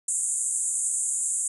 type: band-pass noise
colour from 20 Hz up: white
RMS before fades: -27 dBFS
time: 0.08-1.48 s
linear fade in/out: 5 ms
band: 7000 to 9700 Hz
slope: 96 dB/octave
effects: none